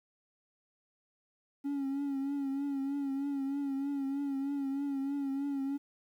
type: tone with vibrato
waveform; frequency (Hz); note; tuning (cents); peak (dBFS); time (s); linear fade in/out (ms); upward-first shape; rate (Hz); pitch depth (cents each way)
triangle; 277.2; C#4; 0; -29; 1.64-5.78; 20; triangle; 3.2; 55
effects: tanh soft clip ceiling -25 dBFS + 11-bit